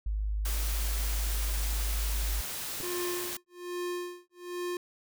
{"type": "tone", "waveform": "sine", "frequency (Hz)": 51.91, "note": "G#1", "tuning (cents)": 0, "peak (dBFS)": -28, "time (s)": [0.06, 2.41], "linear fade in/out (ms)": 5}
{"type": "noise", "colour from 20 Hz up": "white", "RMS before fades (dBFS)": -37, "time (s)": [0.45, 3.37], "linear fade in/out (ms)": 5}
{"type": "clicks", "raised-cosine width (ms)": 2, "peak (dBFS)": -31, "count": 2, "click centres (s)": [2.802, 2.809]}
{"type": "tone with tremolo", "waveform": "square", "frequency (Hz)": 354.4, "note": "F4", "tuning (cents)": 25, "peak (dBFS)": -32, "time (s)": [2.83, 4.77], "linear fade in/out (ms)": 2, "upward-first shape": "sine", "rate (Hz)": 1.2, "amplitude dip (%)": 100}
{"effects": []}